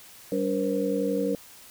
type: tone cluster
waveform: sine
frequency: 194.4 / 286.9 / 474.5 / 526 Hz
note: G3 / D4 / A#4 / C5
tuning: -14 / -40 / +31 / +9 cents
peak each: -30 / -29 / -27 / -32 dBFS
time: 0.32-1.35 s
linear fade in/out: 2 ms
effects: white hiss -49 dBFS RMS until 1.7 s